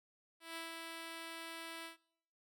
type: tone with ADSR envelope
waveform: 5% pulse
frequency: 329.6 Hz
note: E4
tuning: in tune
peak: -31 dBFS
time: 0.4-1.97 s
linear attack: 160 ms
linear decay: 140 ms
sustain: -3 dB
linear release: 120 ms
effects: noise-tail reverb RT60 0.7 s tail -23 dB re dry

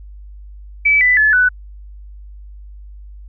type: tone with pitch steps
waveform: sine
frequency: 2300 / 1990.7 / 1723.1 / 1491.4 Hz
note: D7 / B6 / A6 / F#6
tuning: -37 / +13 / -37 / +13 cents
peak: -9 dBFS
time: 0.85-1.49 s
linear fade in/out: 10 ms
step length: 160 ms
effects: added 50 Hz sine -33 dBFS peak until 3.28 s

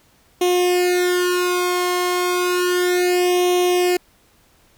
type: tone with flanger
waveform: sawtooth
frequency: 358.4 Hz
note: F4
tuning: 45 cents sharp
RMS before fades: -18 dBFS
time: 0.41-3.97 s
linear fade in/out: 5 ms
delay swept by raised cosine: 0.32 to 0.94 ms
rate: 0.32 Hz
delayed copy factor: +1
effects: pink hiss -56 dBFS RMS until 4.77 s

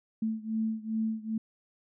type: beating tone pair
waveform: sine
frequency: 220 / 222.5 Hz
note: A3 / A3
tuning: 0 / +20 cents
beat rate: 2.5 Hz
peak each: -31 / -33 dBFS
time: 0.22-1.38 s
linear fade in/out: 5 ms
effects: none

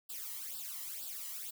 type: noise with flanger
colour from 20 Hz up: blue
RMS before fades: -43 dBFS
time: 0.09-1.51 s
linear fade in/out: 10 ms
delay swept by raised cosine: 0.23 to 1.01 ms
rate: 2.1 Hz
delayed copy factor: +0.8
effects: none

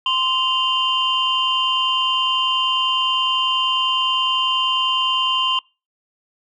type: tone cluster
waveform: sine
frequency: 1039 / 2815 / 3085 Hz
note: C6 / F7 / G7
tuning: -12 / +13 / -28 cents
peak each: -20 dBFS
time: 0.06-5.59 s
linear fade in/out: 2 ms
effects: noise-tail reverb RT60 0.3 s tail -26 dB re dry + tanh soft clip ceiling -8 dBFS

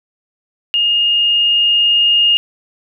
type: tone with level ramp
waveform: sine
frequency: 2841 Hz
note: F7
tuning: 29 cents sharp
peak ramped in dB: -11 to -8 dBFS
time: 0.74-2.37 s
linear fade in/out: 0 ms
effects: none

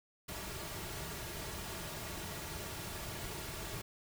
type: noise with comb filter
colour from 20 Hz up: pink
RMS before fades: -43 dBFS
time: 0.28-3.82 s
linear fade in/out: 10 ms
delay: 3.9 ms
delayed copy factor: -0.5
effects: none

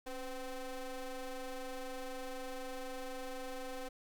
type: ring-modulated tone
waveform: 30% pulse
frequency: 260 Hz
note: C4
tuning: 11 cents flat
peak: -35 dBFS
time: 0.06-3.89 s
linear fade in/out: 10 ms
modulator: 248 Hz
effects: none

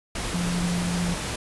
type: tone in noise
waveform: sine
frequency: 175.2 Hz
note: F3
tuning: 6 cents sharp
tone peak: -24 dBFS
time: 0.34-1.14 s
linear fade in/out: 5 ms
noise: pink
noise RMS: -30 dBFS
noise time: 0.15-1.36 s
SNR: +3 dB
effects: resampled to 24000 Hz

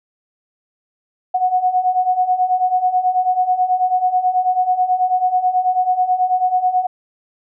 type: beating tone pair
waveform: sine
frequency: 729 / 738.2 Hz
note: F#5 / F#5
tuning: -26 / -4 cents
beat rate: 9.2 Hz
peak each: -19 / -15 dBFS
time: 1.34-6.87 s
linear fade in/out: 10 ms
effects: none

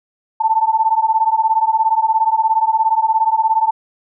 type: beating tone pair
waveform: sine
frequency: 878 / 895 Hz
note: A5 / A5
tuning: -4 / +29 cents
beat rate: 17 Hz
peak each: -15 / -15 dBFS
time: 0.4-3.71 s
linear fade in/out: 10 ms
effects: none

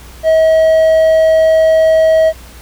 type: tone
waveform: triangle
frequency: 640 Hz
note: D#5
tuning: 49 cents sharp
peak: -4 dBFS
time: 0.23-2.33 s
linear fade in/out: 50 ms
effects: added 60 Hz sine -34 dBFS peak until 2.61 s + pink hiss -38 dBFS RMS until 2.61 s

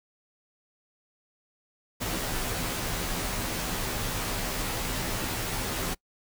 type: noise with comb filter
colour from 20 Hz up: pink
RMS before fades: -31 dBFS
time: 2-5.95 s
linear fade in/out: 20 ms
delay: 14 ms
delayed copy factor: -0.7
effects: noise-tail reverb RT60 0.1 s tail -24 dB re dry

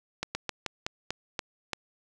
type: slowing click train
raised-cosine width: 0.2 ms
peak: -13 dBFS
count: 8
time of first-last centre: 0.23-1.733 s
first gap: 120 ms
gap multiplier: 1.19
effects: none

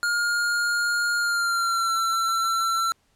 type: tone with pitch glide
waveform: square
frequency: 1418 to 1346.9 Hz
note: F6 to E6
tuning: +26 to +37 cents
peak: -22 dBFS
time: 0.03-2.92 s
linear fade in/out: 0 ms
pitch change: -89 cents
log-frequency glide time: 1.16-1.96 s
effects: pink hiss -66 dBFS RMS until 3.15 s + low-pass 11000 Hz 12 dB/octave

